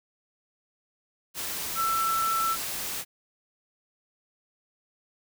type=tone in noise; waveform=sine; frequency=1332 Hz; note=E6; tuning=18 cents sharp; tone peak=-24 dBFS; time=1.75-2.57 s; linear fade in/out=50 ms; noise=white; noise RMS=-33 dBFS; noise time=1.34-3.05 s; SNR=+6 dB; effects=none